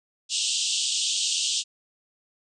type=band-pass noise; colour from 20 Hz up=pink; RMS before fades=-26 dBFS; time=0.29-1.64 s; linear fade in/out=50 ms; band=2800 to 8500 Hz; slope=96 dB/octave; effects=none